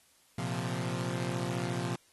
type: chord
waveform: sawtooth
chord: Bb suspended second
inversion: none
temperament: equal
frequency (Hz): 116.54 / 130.81 / 174.61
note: Bb2 / C3 / F3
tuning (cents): 0 / 0 / 0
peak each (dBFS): -33 / -32 / -32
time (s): 0.38-1.96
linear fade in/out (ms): 5
effects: white hiss -65 dBFS RMS until 2.12 s + AAC 32 kbps